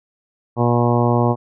harmonic tone, 120 Hz, B2, 49 cents flat, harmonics 1 / 2 / 3 / 4 / 5 / 6 / 7 / 8 / 9, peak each -17 / -20 / -22 / -23 / -24 / -25 / -25 / -26 / -27 dBFS, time 0.56-1.36 s, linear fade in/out 50 ms, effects none

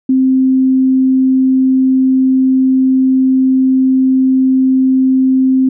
sine tone, 261.6 Hz, C4, in tune, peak -7 dBFS, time 0.09-5.69 s, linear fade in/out 5 ms, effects none

